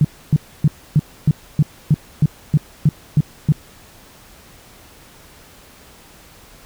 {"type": "tone bursts", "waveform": "sine", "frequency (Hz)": 150, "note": "D3", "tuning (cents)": 37, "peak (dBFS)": -8, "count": 12, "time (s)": [0.01, 3.522], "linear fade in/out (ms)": 2, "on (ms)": 36, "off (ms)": 280, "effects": ["pink hiss -45 dBFS RMS until 6.65 s"]}